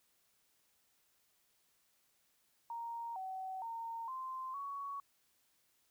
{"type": "tone with pitch steps", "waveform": "sine", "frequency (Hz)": [931, 757, 917, 1042, 1119], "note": ["A#5", "F#5", "A#5", "C6", "C#6"], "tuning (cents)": [-2, 39, -29, -7, 16], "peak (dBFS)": -40, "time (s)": [2.7, 5], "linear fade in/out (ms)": 2, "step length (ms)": 460, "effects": ["white hiss -75 dBFS RMS until 5.9 s"]}